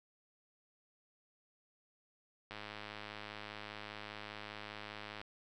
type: click train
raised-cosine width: 0.3 ms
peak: -29 dBFS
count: 285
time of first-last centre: 2.51-5.215 s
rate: 105 Hz
effects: none